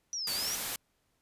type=linear two-way sweep; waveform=sine; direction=down then up; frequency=5920 to 4435 to 5920 Hz; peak=-33 dBFS; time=0.13-0.55 s; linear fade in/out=0 ms; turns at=0.32 s
type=noise; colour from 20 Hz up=white; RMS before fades=-35 dBFS; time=0.27-0.76 s; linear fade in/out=2 ms
effects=pink hiss -75 dBFS RMS until 1.21 s + resampled to 32000 Hz